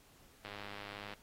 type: click train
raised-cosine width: 0.3 ms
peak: -30 dBFS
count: 71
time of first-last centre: 0.45-1.136 s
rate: 102 Hz
effects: pink hiss -64 dBFS RMS until 1.22 s + AAC 48 kbps